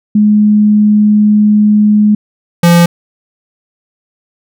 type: tone pair in turn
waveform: sine / square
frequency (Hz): 210.1 / 171.88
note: G#3 / F3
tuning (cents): +20 / -27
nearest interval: minor third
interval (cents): 347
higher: first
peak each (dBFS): -4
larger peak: neither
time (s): 0.15-2.15 / 2.63-2.86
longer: first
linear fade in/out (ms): 5
effects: none